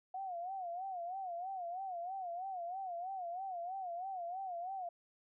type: tone with vibrato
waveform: sine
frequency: 729 Hz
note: F#5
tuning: 26 cents flat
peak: -39 dBFS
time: 0.14-4.89 s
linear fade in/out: 5 ms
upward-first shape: sine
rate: 3.1 Hz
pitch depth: 120 cents each way
effects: none